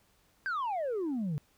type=exponential sweep; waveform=sine; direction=down; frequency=1616 to 138.59 Hz; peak=-28 dBFS; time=0.46-1.38 s; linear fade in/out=0 ms; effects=tanh soft clip ceiling -29 dBFS + pink hiss -68 dBFS RMS until 1.57 s